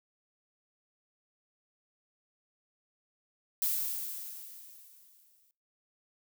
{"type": "noise with exponential decay", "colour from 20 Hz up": "violet", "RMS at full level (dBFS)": -29, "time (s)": [3.62, 5.51], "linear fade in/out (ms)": 1, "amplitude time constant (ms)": 410, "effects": ["noise-tail reverb RT60 0.4 s tail -24 dB re dry"]}